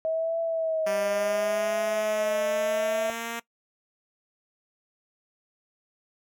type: tone with vibrato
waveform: sine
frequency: 640 Hz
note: D#5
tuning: 49 cents sharp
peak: -24 dBFS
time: 0.05-3.1 s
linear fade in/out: 0 ms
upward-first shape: triangle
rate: 0.72 Hz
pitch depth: 66 cents each way
type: linear sweep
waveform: 5% pulse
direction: up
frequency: 196 to 233.1 Hz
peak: -20 dBFS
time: 0.86-3.4 s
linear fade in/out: 10 ms
effects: noise-tail reverb RT60 0.1 s tail -20 dB re dry